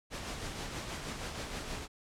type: noise with tremolo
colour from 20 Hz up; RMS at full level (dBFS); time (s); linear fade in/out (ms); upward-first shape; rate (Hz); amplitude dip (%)
pink; -38; 0.1-1.88; 50; triangle; 6.3; 45
effects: low-pass 8000 Hz 12 dB/octave